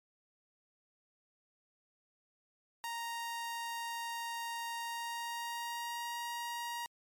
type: tone with pitch glide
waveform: sawtooth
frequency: 932.3 to 945.3 Hz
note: A#5 to A#5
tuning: 0 to +24 cents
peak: -34 dBFS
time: 2.84-6.86 s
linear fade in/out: 0 ms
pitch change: +24 cents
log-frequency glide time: 4.8-6.19 s
effects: MP3 96 kbps